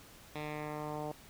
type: tone with low-pass filter sweep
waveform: 10% pulse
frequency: 150.8 Hz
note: D3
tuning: 46 cents sharp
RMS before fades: -40 dBFS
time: 0.35-1.12 s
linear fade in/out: 5 ms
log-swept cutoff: 3300 to 720 Hz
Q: 1.7
effects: pink hiss -56 dBFS RMS until 1.29 s